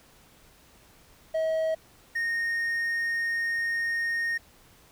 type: tone pair in turn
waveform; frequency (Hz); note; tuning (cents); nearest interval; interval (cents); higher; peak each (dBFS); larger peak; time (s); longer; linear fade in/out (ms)
triangle; 640 / 1850.4; D#5 / A#6; +49 / -13; octave + tritone; 1838; second; -22 / -24; first; 1.34-1.75 / 2.15-4.38; second; 10
effects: pink hiss -57 dBFS RMS until 4.91 s

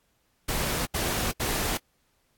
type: noise bursts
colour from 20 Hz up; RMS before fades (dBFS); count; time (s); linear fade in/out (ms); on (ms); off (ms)
pink; -28; 3; 0.48-1.776; 10; 380; 78
effects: pink hiss -70 dBFS RMS until 2.37 s + AAC 64 kbps

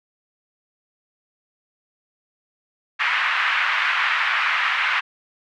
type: band-pass noise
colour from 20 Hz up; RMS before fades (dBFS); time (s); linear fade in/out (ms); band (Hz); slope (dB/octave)
white; -21; 2.99-5.01; 20; 1100 to 2400; 24
effects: none

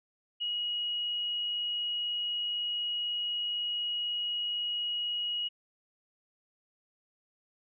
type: tone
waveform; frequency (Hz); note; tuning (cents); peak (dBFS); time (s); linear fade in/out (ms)
sine; 2899; F#7; -36; -30; 0.4-5.49; 20
effects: none

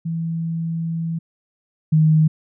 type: tone pair in turn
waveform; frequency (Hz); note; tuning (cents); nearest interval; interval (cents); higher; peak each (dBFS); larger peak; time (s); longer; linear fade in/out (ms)
sine; 164.81 / 156.43; E3 / D#3; 0 / +10; minor second; 90; first; -21 / -11; second; 0.05-1.19 / 1.92-2.28; first; 10
effects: none

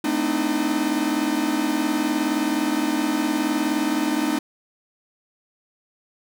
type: tone cluster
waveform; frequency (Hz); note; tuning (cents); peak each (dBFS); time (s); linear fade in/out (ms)
45% pulse; 219.6 / 256.9 / 301.2 / 320.5; A3 / C4 / D4 / E4; -3 / -32 / +44 / -49; -29 / -27 / -23 / -28; 0.04-4.39; 5
effects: none

